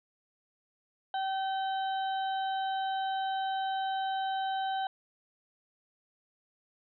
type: harmonic tone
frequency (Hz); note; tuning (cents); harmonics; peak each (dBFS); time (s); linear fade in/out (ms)
770; G5; -31; 1 / 2 / 4 / 5; -30 / -41 / -44 / -47; 1.14-4.87; 2
effects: none